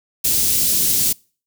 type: band-stop noise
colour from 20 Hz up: white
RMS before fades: -17 dBFS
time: 0.24-1.13 s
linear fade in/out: 10 ms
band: 290 to 4600 Hz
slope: 12 dB/octave
effects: noise-tail reverb RT60 0.4 s tail -26 dB re dry